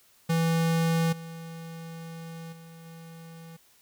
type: tone with level steps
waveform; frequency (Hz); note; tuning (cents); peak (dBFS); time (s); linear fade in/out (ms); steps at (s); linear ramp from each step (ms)
square; 164.81; E3; 0; -23 / -39 / -46 / -44; 0.29-3.57; 10; 1.12 / 2.52 / 2.85; 10
effects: white hiss -61 dBFS RMS until 3.81 s